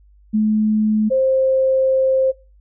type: tone pair in turn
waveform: sine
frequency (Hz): 214.9 / 527.3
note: A3 / C5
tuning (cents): -41 / +13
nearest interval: octave + major third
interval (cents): 1554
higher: second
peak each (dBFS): -13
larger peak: neither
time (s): 0.33-1.1 / 1.1-2.32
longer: second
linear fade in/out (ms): 20
effects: noise-tail reverb RT60 0.3 s tail -22 dB re dry + added 50 Hz sine -47 dBFS peak until 2.6 s